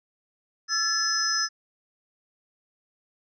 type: tone cluster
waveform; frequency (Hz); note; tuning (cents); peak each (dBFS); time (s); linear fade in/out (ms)
sine; 1335 / 1729 / 5150 / 6050; E6 / A6 / E8 / F#8; +22 / -31 / -41 / +38; -32 / -29 / -25 / -30; 0.68-1.49; 50
effects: none